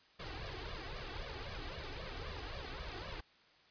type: noise with flanger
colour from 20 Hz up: pink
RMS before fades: -44 dBFS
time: 0.19-3.21 s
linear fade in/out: 10 ms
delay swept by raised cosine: 1.7 to 2.67 ms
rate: 3.8 Hz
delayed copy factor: +0.85
effects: white hiss -66 dBFS RMS until 3.7 s + resampled to 11025 Hz